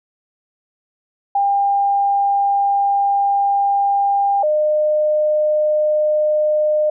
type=tone pair in turn; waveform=sine; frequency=800 / 607.7 Hz; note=G5 / D#5; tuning=+35 / -41 cents; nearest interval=perfect fourth; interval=476 cents; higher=first; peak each=-13 dBFS; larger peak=neither; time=1.35-4.43 / 4.43-6.9 s; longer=first; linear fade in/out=5 ms; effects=none